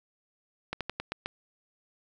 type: slowing click train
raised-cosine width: 0.3 ms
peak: -16 dBFS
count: 6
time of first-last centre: 0.73-1.26 s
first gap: 77 ms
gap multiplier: 1.16
effects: none

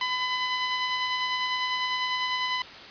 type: tone with tremolo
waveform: 15% pulse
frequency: 1006 Hz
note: B5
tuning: 32 cents sharp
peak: -18 dBFS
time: 0.01-2.62 s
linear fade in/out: 2 ms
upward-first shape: sine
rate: 10 Hz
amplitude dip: 30%
effects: white hiss -43 dBFS RMS until 2.9 s + resampled to 11025 Hz

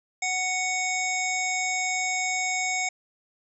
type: harmonic tone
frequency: 741 Hz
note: F#5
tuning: 2 cents sharp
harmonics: 1 / 3 / 5 / 7 / 9 / 10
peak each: -31 / -27 / -40 / -40 / -34 / -33 dBFS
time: 0.22-2.89 s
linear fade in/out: 5 ms
effects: none

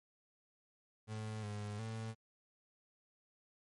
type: tone with pitch steps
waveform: 35% pulse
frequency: 108.5 / 104 / 111.7 Hz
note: A2 / G#2 / A2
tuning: -24 / +3 / +27 cents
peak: -39 dBFS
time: 1.07-2.15 s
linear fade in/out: 50 ms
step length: 360 ms
effects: MP3 48 kbps

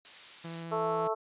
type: noise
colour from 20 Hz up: blue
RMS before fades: -41 dBFS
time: 0.05-0.63 s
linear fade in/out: 0 ms
type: tone with vibrato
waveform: sawtooth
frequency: 166.3 Hz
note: E3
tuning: 16 cents sharp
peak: -35 dBFS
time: 0.44-1.08 s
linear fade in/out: 10 ms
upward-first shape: triangle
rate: 14 Hz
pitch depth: 10 cents each way
type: harmonic tone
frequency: 220 Hz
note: A3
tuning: in tune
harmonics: 2 / 3 / 4 / 5 / 6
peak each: -32 / -34 / -35 / -36 / -37 dBFS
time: 0.71-1.15 s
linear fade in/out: 20 ms
effects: resampled to 8000 Hz

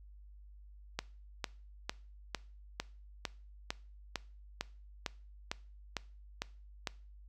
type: click train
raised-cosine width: 0.2 ms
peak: -17 dBFS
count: 14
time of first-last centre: 0.99-6.872 s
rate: 2.21 Hz
effects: noise-tail reverb RT60 0.4 s tail -21 dB re dry + added 50 Hz sine -52 dBFS peak until 7.28 s

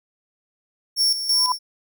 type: tone with tremolo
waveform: 40% pulse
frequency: 5470 Hz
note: F8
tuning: 37 cents flat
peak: -15 dBFS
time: 0.96-1.59 s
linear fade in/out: 50 ms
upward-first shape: square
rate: 3 Hz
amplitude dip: 65%
type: tone with exponential growth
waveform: sine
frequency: 1000 Hz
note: B5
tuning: 21 cents sharp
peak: -15 dBFS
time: 1.3-1.52 s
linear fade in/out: 2 ms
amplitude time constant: 47 ms
effects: none

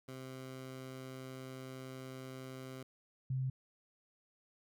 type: tone pair in turn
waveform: 15% pulse / sine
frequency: 130.81 / 130.81 Hz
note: C3 / C3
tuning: 0 / 0 cents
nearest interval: unison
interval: 0 cents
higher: neither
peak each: -39 / -33 dBFS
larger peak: second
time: 0.08-2.83 / 3.3-3.5 s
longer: first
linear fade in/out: 5 ms
effects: none

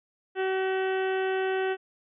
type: harmonic tone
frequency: 379.4 Hz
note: F#4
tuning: 43 cents sharp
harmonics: 1 / 2 / 3 / 4 / 5 / 6 / 7 / 8 / 9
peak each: -26 / -33 / -44 / -35 / -39 / -49 / -42 / -45 / -52 dBFS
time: 0.35-1.77 s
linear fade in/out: 50 ms
effects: none

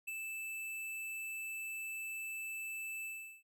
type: tone with ADSR envelope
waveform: square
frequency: 2637 Hz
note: E7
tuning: in tune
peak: -38 dBFS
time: 0.07-3.43 s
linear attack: 14 ms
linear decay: 19 ms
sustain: -3 dB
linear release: 380 ms
effects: none

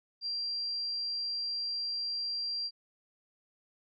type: tone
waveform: sine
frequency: 4739 Hz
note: D8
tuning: 15 cents sharp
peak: -32 dBFS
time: 0.21-2.71 s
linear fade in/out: 50 ms
effects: none

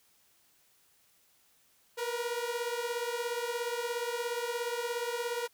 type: beating tone pair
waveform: sawtooth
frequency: 470 / 487 Hz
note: A#4 / B4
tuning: +14 / -24 cents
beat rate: 17 Hz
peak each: -31 / -32 dBFS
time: 1.97-5.48 s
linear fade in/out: 20 ms
effects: white hiss -67 dBFS RMS until 5.53 s

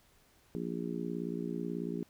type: harmonic tone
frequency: 58.27 Hz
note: A#1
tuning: in tune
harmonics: 3 / 4 / 5 / 6 / 7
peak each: -39 / -40 / -41 / -42 / -42 dBFS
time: 0.55-2.03 s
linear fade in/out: 0 ms
effects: pink hiss -66 dBFS RMS until 2.09 s

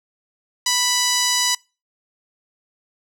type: tone with band-pass filter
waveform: sawtooth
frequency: 988 Hz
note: B5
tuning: in tune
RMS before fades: -19 dBFS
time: 0.66-1.55 s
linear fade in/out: 5 ms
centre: 5900 Hz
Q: 1.5
effects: noise-tail reverb RT60 0.3 s tail -25 dB re dry

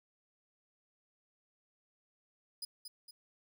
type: tone with echo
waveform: sawtooth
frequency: 4978 Hz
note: D#8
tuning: in tune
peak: -36 dBFS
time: 2.62-2.65 s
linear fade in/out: 5 ms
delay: 230 ms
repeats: 2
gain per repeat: -6 dB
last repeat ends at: 3.11 s
effects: none

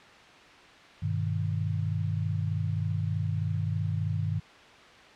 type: chord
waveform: sine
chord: G augmented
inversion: none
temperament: equal with one note detuned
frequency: 100.17 / 123.47 / 155.56 Hz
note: G2 / B2 / D#3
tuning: +38 / 0 / 0 cents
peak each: -29 / -35 / -31 dBFS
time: 1.02-4.4 s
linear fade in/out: 10 ms
effects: white hiss -51 dBFS RMS until 5.15 s + low-pass 3000 Hz 12 dB/octave

